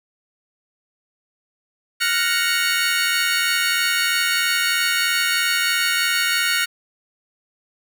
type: chord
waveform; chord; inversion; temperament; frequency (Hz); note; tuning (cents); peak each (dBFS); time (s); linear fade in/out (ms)
25% pulse; Gb major seventh; third; equal; 1396.9 / 1480 / 1864.7 / 2217; F6 / Gb6 / Bb6 / Db7; 0 / 0 / 0 / 0; -20; 2-6.66; 20
effects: none